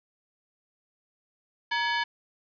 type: ring-modulated tone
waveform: sawtooth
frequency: 1316 Hz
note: E6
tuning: 3 cents flat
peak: -18 dBFS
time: 1.71-2.04 s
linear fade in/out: 10 ms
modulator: 376 Hz
effects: resampled to 11025 Hz + 8-bit